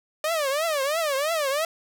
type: tone with vibrato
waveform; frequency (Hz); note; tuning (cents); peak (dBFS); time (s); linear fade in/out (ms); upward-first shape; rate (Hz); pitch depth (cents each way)
sawtooth; 598; D5; +31; -19; 0.24-1.65; 2; triangle; 3; 230
effects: none